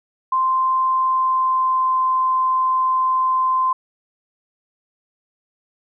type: tone with pitch glide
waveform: sine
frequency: 1043 to 1037 Hz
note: C6 to C6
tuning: -6 to -16 cents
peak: -15 dBFS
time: 0.32-3.73 s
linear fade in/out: 5 ms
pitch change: -10 cents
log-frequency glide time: 0.91-1.98 s
effects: none